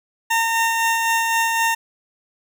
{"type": "tone with tremolo", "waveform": "20% pulse", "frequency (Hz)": 913, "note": "A#5", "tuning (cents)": -36, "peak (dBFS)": -11, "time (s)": [0.3, 1.75], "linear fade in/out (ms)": 10, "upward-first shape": "sine", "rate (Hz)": 3.9, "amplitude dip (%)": 30, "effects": []}